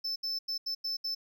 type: tone bursts at uneven times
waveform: triangle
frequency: 5274 Hz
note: E8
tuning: in tune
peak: -30 dBFS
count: 6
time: 0.04-0.16 / 0.23-0.39 / 0.48-0.58 / 0.66-0.75 / 0.84-0.97 / 1.04-1.15 s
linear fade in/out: 10 ms
effects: none